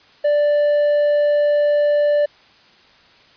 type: tone with hard clipping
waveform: triangle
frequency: 587.3 Hz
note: D5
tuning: in tune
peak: -14 dBFS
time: 0.24-2.26 s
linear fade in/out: 10 ms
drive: 6 dB
effects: white hiss -50 dBFS RMS until 3.36 s + resampled to 11025 Hz